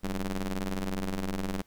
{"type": "ring-modulated tone", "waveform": "sawtooth", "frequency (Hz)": 94.3, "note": "F#2", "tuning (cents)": 33, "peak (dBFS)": -23, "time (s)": [0.03, 1.62], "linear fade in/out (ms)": 10, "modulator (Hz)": 104, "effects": ["pink hiss -66 dBFS RMS until 1.66 s"]}